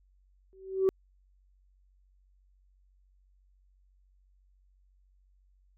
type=tone with exponential growth; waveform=sine; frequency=381.8 Hz; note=G4; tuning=46 cents flat; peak=-17 dBFS; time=0.53-0.89 s; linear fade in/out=0 ms; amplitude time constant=78 ms; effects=tanh soft clip ceiling -18 dBFS + added 47 Hz sine -62 dBFS peak until 5.77 s